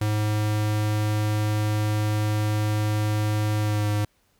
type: tone with pitch glide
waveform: square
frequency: 106.2 to 104.5 Hz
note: G#2 to G#2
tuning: +39 to +11 cents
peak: -22 dBFS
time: 0.01-4.05 s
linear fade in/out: 5 ms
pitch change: -28 cents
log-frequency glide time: 3.59-3.88 s
effects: pink hiss -66 dBFS RMS until 4.39 s